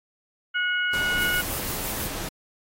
harmonic tone, 728 Hz, F#5, 28 cents flat, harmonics 2 / 3 / 4, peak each -23 / -33 / -30 dBFS, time 0.54-1.42 s, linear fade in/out 20 ms
pink noise, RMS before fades -33 dBFS, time 0.93-2.29 s, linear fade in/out 5 ms
violet noise with tremolo, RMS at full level -30 dBFS, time 1.17-2.1 s, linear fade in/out 50 ms, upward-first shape square, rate 6 Hz, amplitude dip 30%
effects AAC 48 kbps

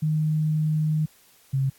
sine tone pair in turn, 154.7 / 134.94 Hz, D#3 / C#3, -10 / -46 cents, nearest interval major second, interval 236 cents, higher first, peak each -20 dBFS, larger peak neither, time 0.02-1.06 / 1.53-1.7 s, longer first, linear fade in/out 10 ms, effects white hiss -57 dBFS RMS until 1.78 s + AAC 64 kbps

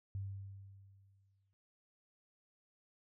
sine tone with exponential decay, 98 Hz, G2, in tune, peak -37 dBFS, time 0.15-1.53 s, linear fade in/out 0 ms, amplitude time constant 300 ms, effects none

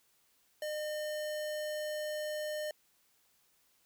square tone, 607 Hz, D#5, 43 cents flat, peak -36 dBFS, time 0.62-2.71 s, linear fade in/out 2 ms, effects white hiss -71 dBFS RMS until 3.85 s

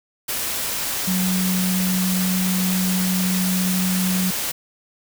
sine tone in noise, 185 Hz, F#3, in tune, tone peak -19 dBFS, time 1.07-4.31 s, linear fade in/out 10 ms, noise white, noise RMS -25 dBFS, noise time 0.28-4.52 s, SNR +3 dB, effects none

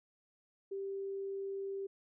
sine tone, 392 Hz, G4, in tune, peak -37 dBFS, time 0.71-1.87 s, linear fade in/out 10 ms, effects none

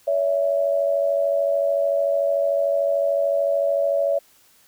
sine tone pair together, 565.8 / 659.3 Hz, C#5 / E5, +35 / 0 cents, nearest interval minor third, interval 265 cents, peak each -19 / -23 dBFS, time 0.07-4.19 s, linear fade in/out 10 ms, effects white hiss -56 dBFS RMS until 4.67 s

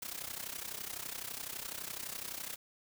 white noise with amplitude modulation, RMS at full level -39 dBFS, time 0.02-2.56 s, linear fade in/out 5 ms, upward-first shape sine, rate 31.9 Hz, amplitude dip 80%, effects none

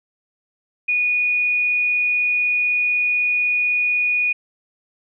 sine tone, 2461 Hz, D#7, 20 cents flat, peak -16 dBFS, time 0.88-4.33 s, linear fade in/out 10 ms, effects none

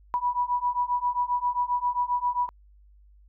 sine beating tone pair, 975 / 982.5 Hz, B5 / B5, -23 / -9 cents, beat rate 7.5 Hz, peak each -27 / -26 dBFS, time 0.14-2.49 s, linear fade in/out 0 ms, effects added 50 Hz sine -52 dBFS peak until 3.28 s

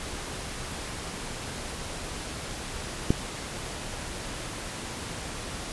click, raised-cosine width 3 ms, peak -7 dBFS, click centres 3.105 s, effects pink hiss -36 dBFS RMS until 5.72 s + resampled to 24000 Hz

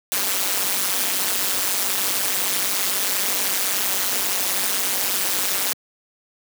white noise with amplitude modulation, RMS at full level -18 dBFS, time 0.12-5.73 s, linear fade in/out 0 ms, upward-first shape sine, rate 192 Hz, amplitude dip 100%, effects high-pass 200 Hz 12 dB/octave

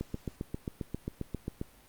click train, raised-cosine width 3 ms, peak -21 dBFS, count 13, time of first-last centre 0.01-1.614 s, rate 7.48 Hz, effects pink hiss -59 dBFS RMS until 1.88 s + Opus 48 kbps

